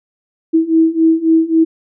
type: beating tone pair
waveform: sine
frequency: 322.2 / 325.9 Hz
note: E4 / E4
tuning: -39 / -20 cents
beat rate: 3.7 Hz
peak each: -13 / -11 dBFS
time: 0.53-1.65 s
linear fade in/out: 20 ms
effects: none